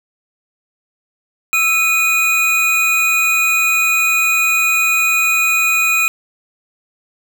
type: tone pair together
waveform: square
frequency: 1318.5 / 2473 Hz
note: E6 / D#7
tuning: 0 / -11 cents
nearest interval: major seventh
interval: 1089 cents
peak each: -22 / -13 dBFS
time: 1.53-6.08 s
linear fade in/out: 0 ms
effects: none